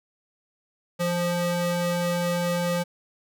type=ring-modulated tone; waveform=45% pulse; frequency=349.2 Hz; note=F4; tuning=in tune; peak=-20 dBFS; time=0.99-2.84 s; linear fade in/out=20 ms; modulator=177 Hz; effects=none